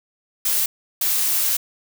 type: noise bursts at uneven times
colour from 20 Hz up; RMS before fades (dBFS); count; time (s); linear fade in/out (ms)
blue; -20; 2; 0.45-0.66 / 1.01-1.57; 5
effects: none